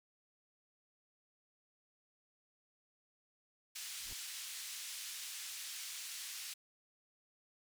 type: band-pass noise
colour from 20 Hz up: white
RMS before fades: -46 dBFS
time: 3.75-6.54 s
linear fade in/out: 10 ms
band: 2200 to 8800 Hz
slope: 12 dB/octave
type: noise with exponential growth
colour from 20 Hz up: brown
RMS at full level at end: -49 dBFS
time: 3.95-4.13 s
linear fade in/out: 1 ms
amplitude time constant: 38 ms
effects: none